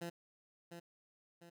15% pulse tone with echo, 170.9 Hz, F3, 37 cents flat, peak -35 dBFS, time 0.01-0.1 s, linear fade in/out 10 ms, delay 700 ms, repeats 2, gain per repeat -7 dB, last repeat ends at 1.5 s, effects none

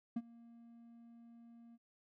triangle tone with ADSR envelope, 233.1 Hz, A#3, in tune, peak -31 dBFS, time 0.16-1.78 s, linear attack 7 ms, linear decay 43 ms, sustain -23 dB, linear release 39 ms, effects none

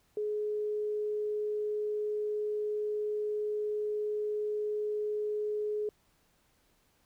sine tone, 421.5 Hz, G#4, 26 cents sharp, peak -30 dBFS, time 0.17-5.89 s, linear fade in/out 2 ms, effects pink hiss -70 dBFS RMS until 7.05 s

